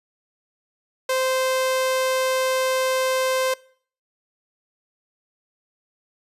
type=tone; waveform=sawtooth; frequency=520 Hz; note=C5; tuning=11 cents flat; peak=-16 dBFS; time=1.09-3.54 s; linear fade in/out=5 ms; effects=noise-tail reverb RT60 0.5 s tail -22 dB re dry + resampled to 32000 Hz